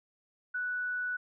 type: tone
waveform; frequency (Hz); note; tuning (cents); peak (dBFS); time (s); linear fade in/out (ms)
sine; 1480; F#6; 0; -31; 0.54-1.17; 10
effects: none